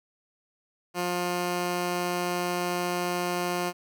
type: tone pair together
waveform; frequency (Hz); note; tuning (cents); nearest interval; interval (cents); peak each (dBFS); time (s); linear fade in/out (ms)
10% pulse; 177.25 / 354.5; F3 / F4; +26 / +26; octave; 1200; -21 / -26; 0.94-3.73; 50
effects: none